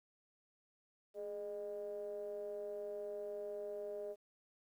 triangle ring-modulated tone, 98 Hz, G2, in tune, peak -36 dBFS, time 1.14-4.16 s, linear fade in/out 50 ms, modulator 513 Hz, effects tanh soft clip ceiling -32 dBFS + 12-bit

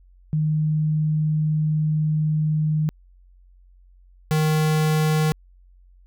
sine / square tone pair in turn, 154 / 155.16 Hz, D#3 / D#3, -17 / -4 cents, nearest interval unison, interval 13 cents, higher second, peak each -18 dBFS, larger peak neither, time 0.33-2.89 / 4.31-5.32 s, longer first, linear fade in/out 0 ms, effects added 45 Hz sine -49 dBFS peak until 6.06 s

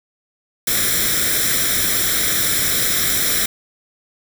white noise with comb filter, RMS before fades -18 dBFS, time 0.67-3.46 s, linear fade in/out 5 ms, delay 0.54 ms, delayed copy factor +0.75, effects none

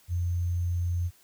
sine tone with sample-and-hold, 87.31 Hz, F2, in tune, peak -25 dBFS, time 0.08-1.11 s, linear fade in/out 50 ms, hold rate 6300 Hz, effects white hiss -60 dBFS RMS until 1.23 s

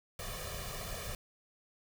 pink noise with comb filter, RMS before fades -41 dBFS, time 0.19-1.15 s, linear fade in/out 2 ms, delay 1.7 ms, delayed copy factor +1, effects none

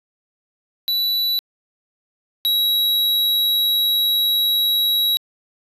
square tone pair in turn, 3951 / 3870 Hz, B7 / B7, 0 / -36 cents, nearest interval unison, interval 36 cents, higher first, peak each -18 / -16 dBFS, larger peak second, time 0.88-1.39 / 2.45-5.17 s, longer second, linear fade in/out 0 ms, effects resampled to 32000 Hz

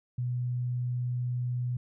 sine tone, 123.47 Hz, B2, in tune, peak -28 dBFS, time 0.18-1.77 s, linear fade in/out 5 ms, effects none

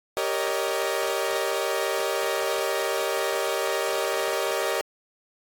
sawtooth chord, Eb dominant seventh, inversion first, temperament equal with one note detuned, 392 / 466.2 / 562.1 / 622.3 Hz, G4 / Bb4 / Db5 / Eb5, 0 / 0 / +24 / 0 cents, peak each -26 dBFS, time 0.17-4.81 s, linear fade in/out 0 ms, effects AAC 64 kbps

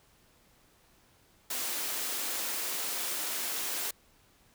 white high-pass noise, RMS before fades -34 dBFS, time 1.5-3.91 s, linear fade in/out 5 ms, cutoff 240 Hz, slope 24 dB/octave, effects pink hiss -64 dBFS RMS until 4.54 s

